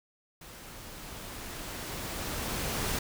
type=noise with level ramp; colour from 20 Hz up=pink; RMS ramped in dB=-48 to -31 dBFS; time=0.41-2.99 s; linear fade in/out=5 ms; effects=none